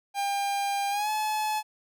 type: tone with pitch glide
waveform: 45% pulse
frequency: 800 to 857.4 Hz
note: G5 to A5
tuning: +35 to -45 cents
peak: -26 dBFS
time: 0.14-1.63 s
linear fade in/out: 50 ms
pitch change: +120 cents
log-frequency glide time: 0.9-1.1 s
effects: none